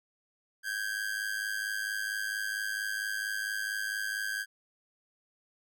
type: ring-modulated tone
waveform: 45% pulse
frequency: 1600 Hz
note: G6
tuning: 35 cents sharp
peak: -29 dBFS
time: 0.63-4.46 s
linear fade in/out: 50 ms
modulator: 52.2 Hz
effects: none